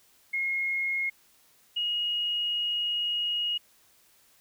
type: tone pair in turn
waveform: sine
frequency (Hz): 2154 / 2881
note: C7 / F#7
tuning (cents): +50 / -47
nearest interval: perfect fourth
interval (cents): 503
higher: second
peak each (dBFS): -26 / -26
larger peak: neither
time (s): 0.33-1.1 / 1.76-3.58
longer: second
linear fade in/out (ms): 10
effects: white hiss -62 dBFS RMS until 4.4 s